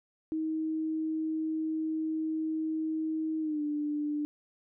sine tone with pitch glide, 316.1 to 296.6 Hz, D#4 to D4, +27 to +17 cents, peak -29 dBFS, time 0.32-4.25 s, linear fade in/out 0 ms, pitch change -110 cents, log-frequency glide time 3.4-3.62 s, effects none

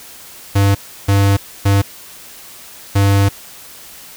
square tone bursts at uneven times, 99.3 Hz, G2, 23 cents sharp, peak -10 dBFS, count 4, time 0.55-0.75 / 1.08-1.37 / 1.65-1.82 / 2.95-3.29 s, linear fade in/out 10 ms, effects white hiss -37 dBFS RMS until 4.16 s

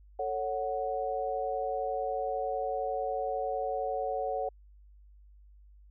sine chord, F# minor, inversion first, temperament just, 444 / 555 / 740 Hz, A4 / C#5 / F#5, +16 / +2 / 0 cents, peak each -36 / -34 / -33 dBFS, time 0.19-4.49 s, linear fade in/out 5 ms, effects added 50 Hz sine -53 dBFS peak until 5.9 s

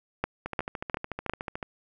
two click trains, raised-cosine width 0.5 ms, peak -18 / -11 dBFS, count 17 / 4, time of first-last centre 0.46-1.628 / 0.24-1.296 s, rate 13.7 / 2.84 Hz, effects none

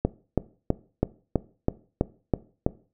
click train, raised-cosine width 2 ms, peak -7 dBFS, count 9, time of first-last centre 0.05-2.664 s, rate 3.06 Hz, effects noise-tail reverb RT60 0.4 s tail -19 dB re dry

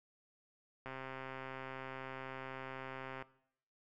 click train, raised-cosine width 0.5 ms, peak -30 dBFS, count 313, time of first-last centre 0.86-3.224 s, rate 132 Hz, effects noise-tail reverb RT60 0.7 s tail -19 dB re dry

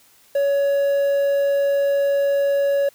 triangle tone with quantisation, 561 Hz, C#5, 21 cents sharp, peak -14 dBFS, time 0.35-2.89 s, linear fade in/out 5 ms, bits 7, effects white hiss -54 dBFS RMS until 2.94 s

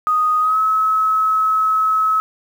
sine tone with pitch glide, 1244.5 to 1288.4 Hz, D#6 to E6, 0 to -40 cents, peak -13 dBFS, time 0.07-2.2 s, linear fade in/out 0 ms, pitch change +60 cents, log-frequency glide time 0.4-0.58 s, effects 7-bit

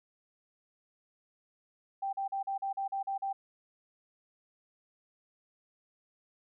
sine tone bursts, 784 Hz, G5, in tune, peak -31 dBFS, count 9, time 2.02-3.33 s, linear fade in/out 10 ms, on 110 ms, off 40 ms, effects none

